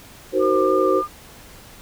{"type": "chord", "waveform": "sine", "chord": "C half-diminished seventh", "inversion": "first", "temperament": "just", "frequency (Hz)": [314, 376.7, 470.9, 523.3], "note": ["Eb4", "Gb4", "Bb4", "C5"], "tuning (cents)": [16, 31, 18, 0], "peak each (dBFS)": [-24, -19, -24, -20], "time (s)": [0.32, 1.03], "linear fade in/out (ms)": 50}
{"type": "tone with vibrato", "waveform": "sine", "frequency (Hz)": 1197, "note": "D6", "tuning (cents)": 33, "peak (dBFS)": -22, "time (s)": [0.39, 1.08], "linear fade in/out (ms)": 50, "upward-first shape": "sine", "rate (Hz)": 3.4, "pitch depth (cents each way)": 11}
{"effects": ["pink hiss -44 dBFS RMS until 1.81 s"]}